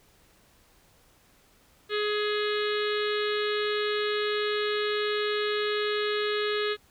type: harmonic tone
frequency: 419.3 Hz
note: G#4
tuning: 17 cents sharp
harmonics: 1 / 3 / 4 / 5 / 6 / 7 / 8 / 9 / 10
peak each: -27 / -35 / -35 / -39 / -41 / -40 / -38 / -39 / -41 dBFS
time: 1.89-6.77 s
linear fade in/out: 50 ms
effects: pink hiss -61 dBFS RMS until 6.9 s